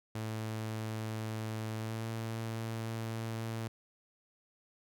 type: tone with pitch glide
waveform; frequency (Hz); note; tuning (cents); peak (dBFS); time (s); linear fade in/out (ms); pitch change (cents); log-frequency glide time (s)
sawtooth; 110 to 112.96; A2 to A2; 0 to +46; -32; 0.15-3.68; 5; +46; 1.77-2.05
effects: none